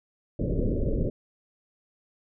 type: low-pass noise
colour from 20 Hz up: pink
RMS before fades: -26 dBFS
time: 0.39-1.1 s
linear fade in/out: 5 ms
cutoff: 580 Hz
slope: 96 dB/octave
effects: none